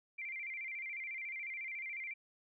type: tone with vibrato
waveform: sine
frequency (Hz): 2217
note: C#7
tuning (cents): 0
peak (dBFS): -40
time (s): 0.18-2.14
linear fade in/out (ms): 10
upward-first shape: square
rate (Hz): 14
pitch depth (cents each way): 100
effects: none